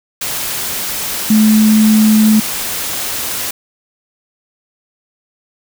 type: tone in noise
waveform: sine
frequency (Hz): 216.4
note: A3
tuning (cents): -29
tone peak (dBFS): -6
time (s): 1.3-2.4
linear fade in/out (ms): 5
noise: white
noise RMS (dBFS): -20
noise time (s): 0.21-3.51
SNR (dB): +11
effects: none